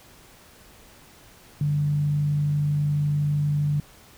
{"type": "tone with frequency modulation", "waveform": "sine", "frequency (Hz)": 146.83, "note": "D3", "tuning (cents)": 0, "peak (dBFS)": -20, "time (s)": [1.61, 3.8], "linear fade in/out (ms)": 2, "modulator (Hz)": 52.2, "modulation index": 0.22, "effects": ["pink hiss -51 dBFS RMS until 4.17 s"]}